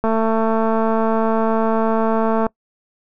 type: click train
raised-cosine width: 1 ms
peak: -6 dBFS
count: 542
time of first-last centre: 0.04-2.466 s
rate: 223 Hz
effects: noise-tail reverb RT60 0.1 s tail -24 dB re dry